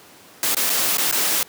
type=noise with dropouts; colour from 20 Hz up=white; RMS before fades=-20 dBFS; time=0.43-1.43 s; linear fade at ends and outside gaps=1 ms; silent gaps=0.547-0.568 / 0.696-0.7 / 0.971-0.982 / 1.113-1.125 s; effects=pink hiss -46 dBFS RMS until 1.48 s + high-pass 200 Hz 12 dB/octave